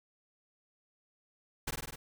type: noise with echo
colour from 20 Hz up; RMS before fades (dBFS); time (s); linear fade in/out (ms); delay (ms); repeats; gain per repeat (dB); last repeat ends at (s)
pink; -35; 1.67-1.71; 10; 50; 5; -2; 1.96
effects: none